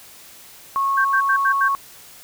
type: tone with pitch glide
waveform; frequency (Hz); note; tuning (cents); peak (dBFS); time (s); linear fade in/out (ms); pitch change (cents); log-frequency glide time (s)
sine; 1096 to 1104.9; C#6 to C#6; -20 to -6; -17; 0.76-1.75; 0; +14; 0.88-1.18
type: tone bursts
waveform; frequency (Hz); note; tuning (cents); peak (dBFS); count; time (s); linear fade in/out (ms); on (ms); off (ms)
sine; 1568; G6; 0; -16; 5; 0.97-1.685; 10; 79; 80
effects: white hiss -44 dBFS RMS until 2.23 s